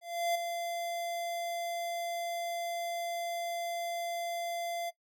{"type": "tone with ADSR envelope", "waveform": "square", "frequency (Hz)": 687, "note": "F5", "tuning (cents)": -29, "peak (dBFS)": -28, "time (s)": [0.01, 4.91], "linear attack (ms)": 340, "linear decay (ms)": 9, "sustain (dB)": -7, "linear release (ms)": 25, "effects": ["noise-tail reverb RT60 0.1 s tail -17 dB re dry"]}